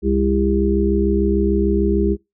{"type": "harmonic tone", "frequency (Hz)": 66.7, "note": "C2", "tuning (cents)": 34, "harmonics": [1, 3, 5, 6], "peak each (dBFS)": [-20, -20, -20, -20], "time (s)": [0.02, 2.17], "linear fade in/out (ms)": 50, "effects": ["noise-tail reverb RT60 0.2 s tail -23 dB re dry"]}